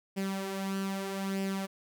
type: tone with flanger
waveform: sawtooth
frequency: 194.1 Hz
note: G3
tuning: 17 cents flat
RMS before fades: -34 dBFS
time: 0.16-1.67 s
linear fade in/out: 20 ms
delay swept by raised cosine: 0.38 to 4.48 ms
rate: 0.8 Hz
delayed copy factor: +0.55
effects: none

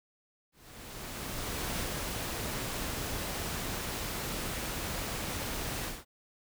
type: noise with ADSR envelope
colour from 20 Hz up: pink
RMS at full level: -34 dBFS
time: 0.52-6.05 s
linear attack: 1300 ms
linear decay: 20 ms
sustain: -2 dB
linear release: 200 ms
effects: none

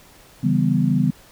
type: chord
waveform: sine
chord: C# half-diminished seventh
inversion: none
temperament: equal with one note detuned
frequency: 140.44 / 164.81 / 196 / 246.9 Hz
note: C#3 / E3 / G3 / B3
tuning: +23 / 0 / 0 / 0 cents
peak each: -21 dBFS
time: 0.43-1.11 s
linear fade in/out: 10 ms
effects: pink hiss -49 dBFS RMS until 1.31 s

